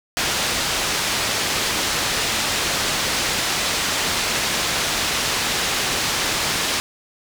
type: low-pass noise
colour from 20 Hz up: white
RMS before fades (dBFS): -22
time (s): 0.17-6.8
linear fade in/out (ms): 0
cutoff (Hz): 5500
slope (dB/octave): 12
effects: none